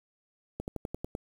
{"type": "slowing click train", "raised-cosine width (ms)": 2, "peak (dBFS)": -21, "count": 7, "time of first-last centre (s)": [0.6, 1.151], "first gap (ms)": 79, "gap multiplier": 1.06, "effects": ["8-bit"]}